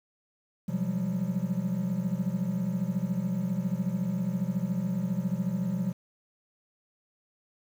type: tone cluster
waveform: triangle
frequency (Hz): 127.6 / 174.4 / 188.8 / 201.9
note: C3 / F3 / F#3 / G#3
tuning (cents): -43 / -2 / +35 / -49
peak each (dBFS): -34 / -29 / -29 / -34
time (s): 0.68-5.93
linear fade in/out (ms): 10
effects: 9-bit